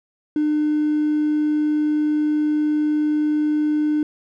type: tone with hard clipping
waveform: triangle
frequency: 301.6 Hz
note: D4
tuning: 46 cents sharp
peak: -17 dBFS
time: 0.36-4.03 s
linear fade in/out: 2 ms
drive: 4 dB
effects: none